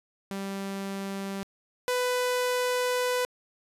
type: tone pair in turn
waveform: sawtooth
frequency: 196 / 497.9 Hz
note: G3 / B4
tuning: 0 / +14 cents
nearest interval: octave + major third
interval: 1614 cents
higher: second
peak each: -28 / -21 dBFS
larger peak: second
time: 0.31-1.43 / 1.88-3.25 s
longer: second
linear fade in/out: 0 ms
effects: resampled to 32000 Hz